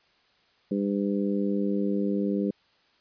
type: harmonic tone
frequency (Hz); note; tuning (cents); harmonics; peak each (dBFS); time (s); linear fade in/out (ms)
100.5; G2; +44; 2 / 3 / 4 / 5; -26 / -30 / -32 / -34; 0.71-2.51; 5
effects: white hiss -64 dBFS RMS until 3 s + resampled to 11025 Hz